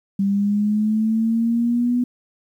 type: linear sweep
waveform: sine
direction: up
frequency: 196 to 246.9 Hz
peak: -16 dBFS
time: 0.19-2.04 s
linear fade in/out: 5 ms
effects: 9-bit